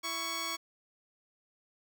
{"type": "tone pair together", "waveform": "10% pulse", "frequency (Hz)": [331.7, 1115.7], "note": ["E4", "C#6"], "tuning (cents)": [11, 11], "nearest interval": "octave + major sixth", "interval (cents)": 2100, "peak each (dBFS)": [-34, -26], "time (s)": [0.03, 0.57], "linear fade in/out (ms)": 20, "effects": []}